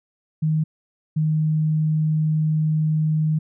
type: tone pair in turn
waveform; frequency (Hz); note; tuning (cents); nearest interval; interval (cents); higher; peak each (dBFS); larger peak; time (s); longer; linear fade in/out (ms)
sine; 156.2 / 155.46; D#3 / D#3; +7 / -1; unison; 8; first; -17; neither; 0.42-0.64 / 1.16-3.39; second; 10
effects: none